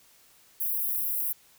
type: high-pass noise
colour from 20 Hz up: white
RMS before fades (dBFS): -29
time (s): 0.6-1.33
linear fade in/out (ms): 10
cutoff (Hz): 11000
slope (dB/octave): 48
effects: white hiss -59 dBFS RMS until 1.58 s